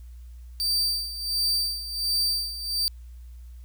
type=tone with tremolo; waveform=40% pulse; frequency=4647 Hz; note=D8; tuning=19 cents flat; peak=-20 dBFS; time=0.6-2.88 s; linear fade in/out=0 ms; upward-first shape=sine; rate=1.4 Hz; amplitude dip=75%; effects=added 60 Hz sine -40 dBFS peak until 3.64 s + white hiss -65 dBFS RMS until 3.64 s